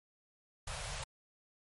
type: band-stop noise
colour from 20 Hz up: pink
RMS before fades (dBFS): -41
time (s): 0.67-1.04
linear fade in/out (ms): 5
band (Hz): 160 to 490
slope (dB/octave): 48
effects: MP3 48 kbps